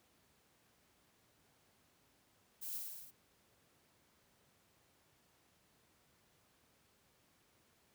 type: noise with echo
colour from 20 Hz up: violet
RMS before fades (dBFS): -45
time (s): 2.61-2.79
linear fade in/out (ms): 20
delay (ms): 54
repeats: 6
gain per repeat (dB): -2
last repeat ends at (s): 3.114
effects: pink hiss -72 dBFS RMS until 7.94 s + high-pass 80 Hz 12 dB/octave